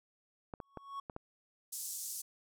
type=clicks; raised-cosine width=1 ms; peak=-28 dBFS; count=5; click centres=0.538 / 0.602 / 0.773 / 1.098 / 1.164 s
type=tone with exponential growth; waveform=triangle; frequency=1108.7 Hz; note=C#6; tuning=in tune; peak=-35 dBFS; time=0.61-1 s; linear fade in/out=5 ms; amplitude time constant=83 ms
type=band-pass noise; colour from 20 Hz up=pink; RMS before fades=-42 dBFS; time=1.72-2.22 s; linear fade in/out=10 ms; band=6100 to 14000 Hz; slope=24 dB/octave
effects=none